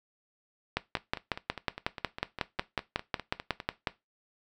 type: two click trains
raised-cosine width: 0.3 ms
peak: -11 / -21 dBFS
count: 18 / 14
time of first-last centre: 0.77-3.872 / 0.97-3.602 s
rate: 5.48 / 4.94 Hz
effects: noise-tail reverb RT60 0.2 s tail -17 dB re dry